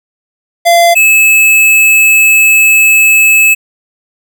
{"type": "tone pair in turn", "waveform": "square", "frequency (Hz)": [686, 2600], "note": ["F5", "E7"], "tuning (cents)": [-31, -24], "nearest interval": "octave + major seventh", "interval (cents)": 2307, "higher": "second", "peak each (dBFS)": -4, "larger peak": "neither", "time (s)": [[0.65, 0.95], [0.95, 3.55]], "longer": "second", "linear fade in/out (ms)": 20, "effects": []}